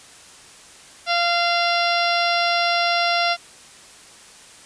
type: harmonic tone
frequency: 691 Hz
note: F5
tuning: 19 cents flat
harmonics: 1 / 2 / 3 / 4 / 5 / 6 / 7 / 8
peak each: -21 / -24 / -26 / -27 / -28 / -29 / -29 / -30 dBFS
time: 1.06-3.37 s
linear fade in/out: 50 ms
effects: white hiss -45 dBFS RMS until 4.65 s + resampled to 22050 Hz